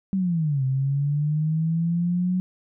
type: linear two-way sweep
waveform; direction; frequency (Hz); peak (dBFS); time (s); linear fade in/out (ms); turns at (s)
sine; down then up; 196 to 130.5 to 184.6; -20; 0.13-2.4; 0; 0.64
effects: none